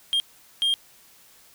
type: tone bursts at uneven times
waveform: triangle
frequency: 3214 Hz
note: G7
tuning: 43 cents sharp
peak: -18 dBFS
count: 2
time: 0.13-0.2 / 0.62-0.74 s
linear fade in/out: 0 ms
effects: white hiss -54 dBFS RMS until 1.54 s